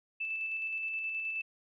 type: tone with tremolo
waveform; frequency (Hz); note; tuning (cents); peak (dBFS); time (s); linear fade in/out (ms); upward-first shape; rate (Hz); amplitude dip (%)
sine; 2637; E7; 0; -32; 0.2-1.42; 10; square; 9.5; 25
effects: none